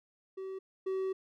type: tone pair in turn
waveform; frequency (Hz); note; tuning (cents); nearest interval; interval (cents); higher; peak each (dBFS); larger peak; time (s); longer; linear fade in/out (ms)
triangle; 382 / 380.4; G4 / F#4; -45 / +48; unison; 7; first; -36 / -29; second; 0.37-0.59 / 0.86-1.13; second; 10
effects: none